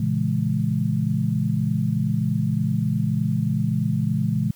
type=chord; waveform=sine; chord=A# half-diminished seventh; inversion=none; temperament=just; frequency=116.54 / 139.85 / 167.82 / 209.8 Hz; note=A#2 / C#3 / E3 / G#3; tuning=0 / +16 / +31 / +18 cents; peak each=-25 dBFS; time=0-4.51 s; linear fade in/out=5 ms; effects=white hiss -54 dBFS RMS until 4.55 s